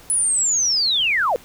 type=linear sweep; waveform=sine; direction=down; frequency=10130 to 442.8 Hz; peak=-16 dBFS; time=0.1-1.36 s; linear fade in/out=0 ms; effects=pink hiss -46 dBFS RMS until 1.44 s